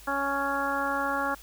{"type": "harmonic tone", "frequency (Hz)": 278.1, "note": "C#4", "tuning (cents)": 6, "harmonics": [1, 2, 3, 4, 5, 6], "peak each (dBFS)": [-35, -34, -32, -32, -31, -35], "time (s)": [0.07, 1.35], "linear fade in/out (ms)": 10, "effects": ["added 50 Hz sine -50 dBFS peak until 1.42 s", "white hiss -51 dBFS RMS until 1.42 s"]}